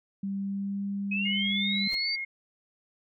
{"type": "tone with pitch glide", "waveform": "sine", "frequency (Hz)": [196.8, 199.43], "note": ["G3", "G3"], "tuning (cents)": [7, 30], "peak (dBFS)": -29, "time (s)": [0.23, 1.88], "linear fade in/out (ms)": 5, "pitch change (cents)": 23, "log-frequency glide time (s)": [0.38, 0.85]}
{"type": "linear sweep", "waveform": "sine", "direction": "up", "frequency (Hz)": [2520, 4684], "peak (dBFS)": -28, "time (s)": [1.11, 2.16], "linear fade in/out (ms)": 10}
{"type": "tone", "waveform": "sine", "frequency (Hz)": 2151, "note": "C7", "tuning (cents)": 47, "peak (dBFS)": -31, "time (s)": [1.25, 2.25], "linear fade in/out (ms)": 10}
{"type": "noise with exponential growth", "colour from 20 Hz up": "pink", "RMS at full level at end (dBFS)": -40, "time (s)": [1.81, 1.95], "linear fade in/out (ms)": 5, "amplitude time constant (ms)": 29}
{"effects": []}